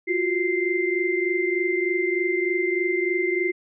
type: tone cluster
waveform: sine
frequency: 347.9 / 371.2 / 2087 Hz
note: F4 / F#4 / C7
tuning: -7 / +6 / -5 cents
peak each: -25 dBFS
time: 0.07-3.52 s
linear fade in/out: 20 ms
effects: none